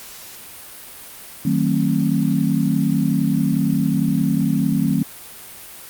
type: chord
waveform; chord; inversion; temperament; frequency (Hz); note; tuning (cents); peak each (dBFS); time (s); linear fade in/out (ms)
sine; D# diminished seventh; none; just; 155.56 / 186.68 / 224 / 268.8; D#3 / F#3 / A3 / C4; 0 / +16 / +31 / +47; -21; 1.45-5.03; 5
effects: white hiss -38 dBFS RMS until 5.89 s + Opus 48 kbps